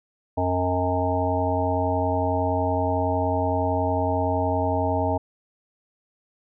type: harmonic tone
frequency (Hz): 90.8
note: F#2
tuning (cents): -32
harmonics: 1 / 3 / 5 / 7 / 9 / 10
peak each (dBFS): -26 / -28 / -30 / -26 / -28 / -30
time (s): 0.37-5.18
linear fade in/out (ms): 10
effects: none